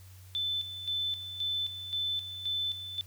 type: tone with tremolo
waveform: sine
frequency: 3520 Hz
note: A7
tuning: in tune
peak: -29 dBFS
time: 0.35-3.01 s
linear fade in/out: 0 ms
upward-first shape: square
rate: 1.9 Hz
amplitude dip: 65%
effects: added 93 Hz sine -49 dBFS peak until 3.06 s + white hiss -59 dBFS RMS until 3.06 s